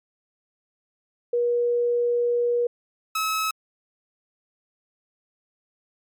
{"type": "tone pair in turn", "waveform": ["sine", "sawtooth"], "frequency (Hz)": [479.8, 1290.6], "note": ["A#4", "E6"], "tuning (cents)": [50, -37], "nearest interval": "octave + perfect fourth", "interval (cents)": 1713, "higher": "second", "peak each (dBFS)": -19, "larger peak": "neither", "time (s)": [[1.33, 2.67], [3.15, 3.51]], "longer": "first", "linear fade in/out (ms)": 5, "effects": ["MP3 96 kbps"]}